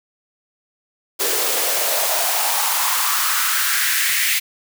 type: noise with high-pass filter sweep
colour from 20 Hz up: white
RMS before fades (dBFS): -19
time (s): 1.19-4.4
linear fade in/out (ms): 20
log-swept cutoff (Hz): 400 to 2200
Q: 3.4
effects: none